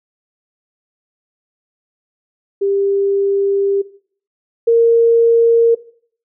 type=tone pair in turn; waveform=sine; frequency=396.7 / 462.9 Hz; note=G4 / A#4; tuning=+21 / -12 cents; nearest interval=minor third; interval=267 cents; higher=second; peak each=-13 / -7 dBFS; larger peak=second; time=2.61-3.82 / 4.67-5.75 s; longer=first; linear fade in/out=10 ms; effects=noise-tail reverb RT60 0.5 s tail -17 dB re dry